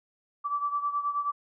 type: beating tone pair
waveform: sine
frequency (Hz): 1157 / 1166.4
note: D6 / D6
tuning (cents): -26 / -12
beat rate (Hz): 9.4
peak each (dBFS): -28 / -33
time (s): 0.44-1.32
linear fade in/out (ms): 20
effects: none